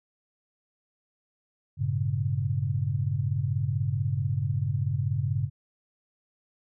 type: chord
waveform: sine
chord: G diminished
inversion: none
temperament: equal with one note detuned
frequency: 98 / 114.08 / 138.59 Hz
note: G2 / Bb2 / Db3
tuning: 0 / -37 / 0 cents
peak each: -29 / -30 / -28 dBFS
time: 1.77-5.5 s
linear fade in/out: 50 ms
effects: none